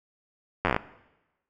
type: slowing click train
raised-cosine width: 0.5 ms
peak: -8 dBFS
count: 9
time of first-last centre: 0.65-0.764 s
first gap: 10 ms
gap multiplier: 1.1
effects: noise-tail reverb RT60 1.0 s tail -18 dB re dry